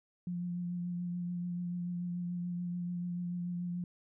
sine tone with vibrato, 175.9 Hz, F3, 13 cents sharp, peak -34 dBFS, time 0.27-3.84 s, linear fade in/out 2 ms, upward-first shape triangle, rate 6.9 Hz, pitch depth 22 cents each way, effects none

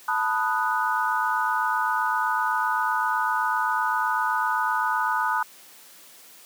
sine chord, B dominant seventh, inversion third, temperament equal, 880 / 987.8 / 1244.5 / 1480 Hz, A5 / B5 / D#6 / F#6, 0 / 0 / 0 / 0 cents, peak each -27 dBFS, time 0.08-5.43 s, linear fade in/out 5 ms, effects white hiss -49 dBFS RMS until 6.45 s + high-pass 200 Hz 12 dB/octave

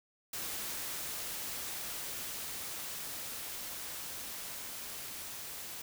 white noise with level ramp, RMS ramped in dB -39 to -44 dBFS, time 0.33-5.82 s, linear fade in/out 5 ms, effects none

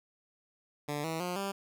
10% pulse tone with pitch steps, 146.83 / 161.98 / 178.69 / 197.13 Hz, D3 / E3 / F3 / G3, 0 / -30 / +40 / +10 cents, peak -25 dBFS, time 0.88-1.52 s, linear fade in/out 10 ms, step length 160 ms, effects none

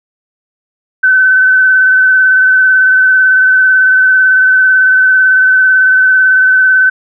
sine tone with vibrato, 1521 Hz, F#6, 47 cents sharp, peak -4 dBFS, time 1.03-6.9 s, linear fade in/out 10 ms, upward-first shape sine, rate 18 Hz, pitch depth 17 cents each way, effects none

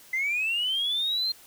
sine linear sweep, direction up, 2025 to 4203 Hz, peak -23 dBFS, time 0.13-1.32 s, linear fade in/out 5 ms, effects tanh soft clip ceiling -21 dBFS + white hiss -52 dBFS RMS until 1.46 s

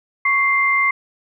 sine tone pair together, 1108.7 / 2093 Hz, C#6 / C7, 0 / 0 cents, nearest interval major seventh, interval 1100 cents, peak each -19 / -15 dBFS, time 0.25-0.91 s, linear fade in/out 5 ms, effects none

